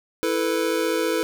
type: chord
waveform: square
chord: E suspended fourth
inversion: none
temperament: just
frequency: 329.6 / 439.5 / 494.4 Hz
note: E4 / A4 / B4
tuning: 0 / -2 / +2 cents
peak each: -26 dBFS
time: 0.23-1.23 s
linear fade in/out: 0 ms
effects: none